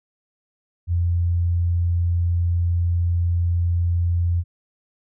sine tone, 86.4 Hz, F2, 18 cents flat, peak -17 dBFS, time 0.87-4.44 s, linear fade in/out 50 ms, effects none

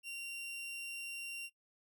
40% pulse tone, 2761 Hz, F7, 20 cents flat, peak -40 dBFS, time 0.03-1.5 s, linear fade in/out 50 ms, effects noise-tail reverb RT60 0.1 s tail -18 dB re dry

